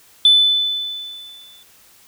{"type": "tone with exponential decay", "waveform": "sine", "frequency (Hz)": 3504, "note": "A7", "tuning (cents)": -8, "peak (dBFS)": -5, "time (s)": [0.25, 1.63], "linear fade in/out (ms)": 2, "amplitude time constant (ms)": 300, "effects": ["tanh soft clip ceiling -4 dBFS", "white hiss -50 dBFS RMS until 2.07 s"]}